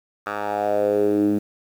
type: tone with band-pass filter sweep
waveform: 10% pulse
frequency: 103.4 Hz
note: G#2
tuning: 7 cents flat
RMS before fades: -21 dBFS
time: 0.26-1.39 s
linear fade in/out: 10 ms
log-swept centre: 1200 to 250 Hz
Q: 4.3
effects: 8-bit